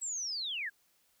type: linear sweep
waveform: sine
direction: down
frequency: 7850 to 1558 Hz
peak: -34 dBFS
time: 0.01-0.7 s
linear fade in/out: 20 ms
effects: white hiss -71 dBFS RMS until 1.2 s